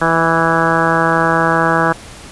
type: harmonic tone with a mistuned harmonic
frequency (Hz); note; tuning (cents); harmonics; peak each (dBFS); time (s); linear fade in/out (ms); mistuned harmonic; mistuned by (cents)
164.81; E3; 0; 1 / 2 / 3 / 4 / 5 / 6 / 7 / 8 / 9 / 10; -20 / -20 / -20 / -20 / -20 / -20 / -20 / -20 / -20 / -20; 0.01-1.93; 10; 4; -18
effects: pink hiss -35 dBFS RMS until 2.31 s + resampled to 24000 Hz